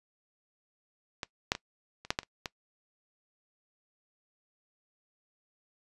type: clicks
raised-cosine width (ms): 0.2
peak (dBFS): -17 / -8 / -19 / -28 / -9 / -11 / -30 / -17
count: 8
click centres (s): 1.232 / 1.519 / 1.551 / 2.05 / 2.105 / 2.189 / 2.232 / 2.458
effects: noise-tail reverb RT60 0.1 s tail -21 dB re dry + resampled to 24000 Hz